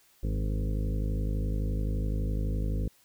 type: harmonic tone with a mistuned harmonic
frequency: 51.8 Hz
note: G#1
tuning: 4 cents flat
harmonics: 1 / 2 / 3 / 4 / 5 / 6 / 8 / 9 / 10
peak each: -28 / -34 / -38 / -40 / -42 / -44 / -46 / -47 / -48 dBFS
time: 0.23-2.88 s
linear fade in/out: 5 ms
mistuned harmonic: 3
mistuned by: +41 cents
effects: white hiss -63 dBFS RMS until 3.04 s